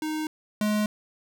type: tone pair in turn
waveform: square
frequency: 310 / 211 Hz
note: D#4 / G#3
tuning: -6 / +28 cents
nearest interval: perfect fifth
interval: 666 cents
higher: first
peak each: -28 / -23 dBFS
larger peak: second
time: 0.02-0.27 / 0.61-0.86 s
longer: neither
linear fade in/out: 2 ms
effects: none